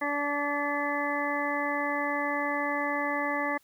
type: harmonic tone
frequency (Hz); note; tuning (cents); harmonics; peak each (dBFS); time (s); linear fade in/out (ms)
288.7; D4; -30; 1 / 2 / 3 / 4 / 6 / 7; -34 / -34 / -34 / -34 / -34 / -34; 0.01-3.58; 10
effects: white hiss -65 dBFS RMS until 3.63 s